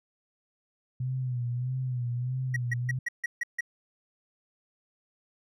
sine tone with vibrato, 125.2 Hz, B2, 24 cents sharp, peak -28 dBFS, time 1-2.99 s, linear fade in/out 5 ms, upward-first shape sine, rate 1.6 Hz, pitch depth 68 cents each way
triangle tone bursts, 1911 Hz, A#6, 43 cents sharp, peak -25 dBFS, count 7, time 2.54-3.608 s, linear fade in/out 5 ms, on 24 ms, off 150 ms
effects none

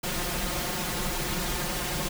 pink noise with comb filter, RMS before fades -30 dBFS, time 0.03-2.09 s, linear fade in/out 10 ms, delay 5.6 ms, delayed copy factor +0.95, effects none

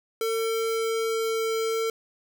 square tone, 449.9 Hz, A4, 39 cents sharp, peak -25 dBFS, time 0.21-1.9 s, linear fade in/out 2 ms, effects none

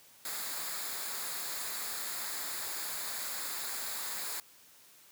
white noise with comb filter, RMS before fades -38 dBFS, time 0.25-4.4 s, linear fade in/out 2 ms, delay 0.34 ms, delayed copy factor -0.6, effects white hiss -59 dBFS RMS until 5.11 s + high-pass 100 Hz 12 dB/octave

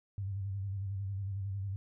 sine tone with vibrato, 98 Hz, G2, in tune, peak -34 dBFS, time 0.18-1.76 s, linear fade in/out 0 ms, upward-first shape square, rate 11 Hz, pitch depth 47 cents each way, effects none

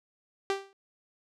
sawtooth tone with exponential decay, 392 Hz, G4, in tune, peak -20 dBFS, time 0.5-0.73 s, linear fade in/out 0 ms, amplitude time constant 50 ms, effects low-pass 6000 Hz 12 dB/octave

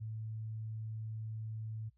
sine tone, 110 Hz, A2, in tune, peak -39 dBFS, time 0-1.9 s, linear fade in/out 20 ms, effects noise-tail reverb RT60 0.1 s tail -24 dB re dry + added 60 Hz sine -69 dBFS peak until 1.97 s

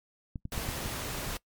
clicks, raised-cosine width 5 ms, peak -24 dBFS, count 5, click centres 0.358 / 0.454 / 0.578 / 0.689 / 0.859 s
pink noise, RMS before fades -36 dBFS, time 0.52-1.37 s, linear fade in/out 2 ms
effects noise-tail reverb RT60 0.1 s tail -22 dB re dry + MP3 96 kbps

